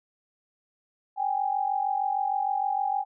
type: tone pair together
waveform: sine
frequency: 778.5 / 825 Hz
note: G5 / G#5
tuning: -12 / -12 cents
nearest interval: minor second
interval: 100 cents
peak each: -27 dBFS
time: 1.16-3.05 s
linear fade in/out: 50 ms
effects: none